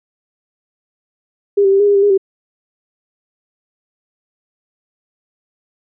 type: tone with pitch steps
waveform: sine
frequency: 403.2 / 389.1 / 392.7 / 410.1 / 405.4 / 395.8 / 409 / 386.4 Hz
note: G4 / G4 / G4 / G#4 / G#4 / G4 / G#4 / G4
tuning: +49 / -13 / +3 / -22 / -42 / +17 / -26 / -25 cents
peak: -8 dBFS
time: 1.57-2.178 s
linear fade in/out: 10 ms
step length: 76 ms
effects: none